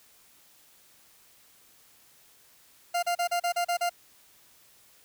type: tone bursts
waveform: 40% pulse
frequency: 698.5 Hz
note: F5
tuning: in tune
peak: -24 dBFS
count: 8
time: 2.94-3.896 s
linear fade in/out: 10 ms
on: 88 ms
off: 36 ms
effects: white hiss -59 dBFS RMS until 5.04 s